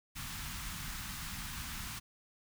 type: band-stop noise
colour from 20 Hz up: pink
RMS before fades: -42 dBFS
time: 0.15-2 s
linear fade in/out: 20 ms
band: 220 to 1000 Hz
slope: 24 dB/octave
effects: none